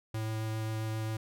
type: tone with vibrato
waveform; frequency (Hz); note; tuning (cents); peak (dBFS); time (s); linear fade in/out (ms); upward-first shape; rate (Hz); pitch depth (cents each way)
square; 110; A2; 0; -33; 0.14-1.17; 5; triangle; 7.5; 10
effects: none